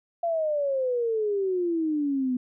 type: exponential sweep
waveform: sine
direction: down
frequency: 690 to 246.9 Hz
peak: -23 dBFS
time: 0.23-2.37 s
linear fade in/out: 5 ms
effects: none

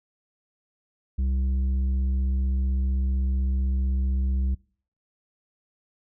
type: tone with tanh clipping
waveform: triangle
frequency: 65.41 Hz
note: C2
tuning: in tune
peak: -23 dBFS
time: 1.18-4.55 s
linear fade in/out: 10 ms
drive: 11 dB
effects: noise-tail reverb RT60 0.5 s tail -24 dB re dry

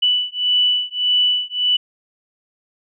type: beating tone pair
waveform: sine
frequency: 2969 / 2970.7 Hz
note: F#7 / F#7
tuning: +5 / +6 cents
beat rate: 1.7 Hz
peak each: -18 dBFS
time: 0.02-1.77 s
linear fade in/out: 10 ms
effects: none

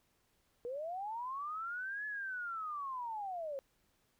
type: linear two-way sweep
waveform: sine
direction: up then down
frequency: 465.2 to 1721 to 528 Hz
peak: -38 dBFS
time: 0.65-3.59 s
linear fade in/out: 0 ms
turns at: 2.06 s
effects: pink hiss -75 dBFS RMS until 4.19 s

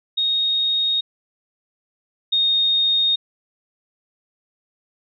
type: tone pair in turn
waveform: sine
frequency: 3729 / 3703 Hz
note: A#7 / A#7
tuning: 0 / -12 cents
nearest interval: unison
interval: 12 cents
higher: first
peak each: -17 / -15 dBFS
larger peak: second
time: 0.17-1.01 / 2.32-3.16 s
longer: neither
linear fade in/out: 10 ms
effects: none

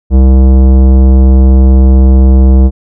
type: tone with tanh clipping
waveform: sine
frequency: 65.41 Hz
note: C2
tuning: in tune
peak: -3 dBFS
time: 0.1-2.71 s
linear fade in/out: 50 ms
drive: 16 dB
effects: none

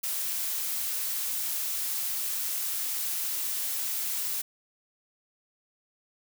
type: noise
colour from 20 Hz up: blue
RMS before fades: -31 dBFS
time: 0.03-4.42 s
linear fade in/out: 10 ms
effects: none

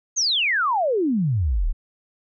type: exponential sweep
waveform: sine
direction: down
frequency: 6645 to 30.87 Hz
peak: -18 dBFS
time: 0.16-1.73 s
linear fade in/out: 20 ms
effects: none

